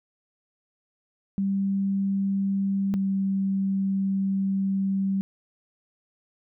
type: tone pair in turn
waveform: sine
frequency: 196 / 194.2 Hz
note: G3 / G3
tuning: 0 / -16 cents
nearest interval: unison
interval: 16 cents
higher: first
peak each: -22 dBFS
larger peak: neither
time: 1.38-2.94 / 2.94-5.21 s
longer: second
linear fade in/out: 0 ms
effects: none